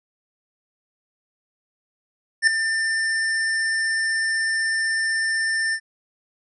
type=tone with ADSR envelope; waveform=square; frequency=1792 Hz; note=A6; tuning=31 cents sharp; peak=-11 dBFS; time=2.42-5.8 s; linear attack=53 ms; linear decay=3 ms; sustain=-10 dB; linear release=68 ms; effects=resampled to 24000 Hz